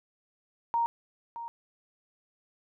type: tone with echo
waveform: sine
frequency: 932.3 Hz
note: A#5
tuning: in tune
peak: -24 dBFS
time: 0.74-0.86 s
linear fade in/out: 0 ms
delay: 620 ms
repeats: 1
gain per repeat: -12 dB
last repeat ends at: 1.48 s
effects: none